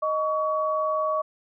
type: tone pair together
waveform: sine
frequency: 622.3 / 1127.5 Hz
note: D#5 / C#6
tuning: 0 / +29 cents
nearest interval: minor seventh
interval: 1029 cents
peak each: -25 dBFS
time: 0.02-1.22 s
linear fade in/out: 10 ms
effects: none